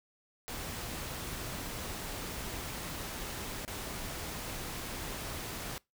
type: noise with dropouts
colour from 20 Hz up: pink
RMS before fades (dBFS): -40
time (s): 0.48-5.78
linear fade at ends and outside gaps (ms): 0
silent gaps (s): 3.65-3.678
effects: noise-tail reverb RT60 0.2 s tail -23 dB re dry